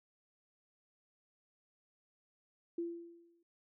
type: tone with exponential decay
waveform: sine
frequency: 340 Hz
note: F4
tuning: 46 cents flat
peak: -33 dBFS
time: 2.78-3.43 s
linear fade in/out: 5 ms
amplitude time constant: 140 ms
effects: noise-tail reverb RT60 0.3 s tail -23 dB re dry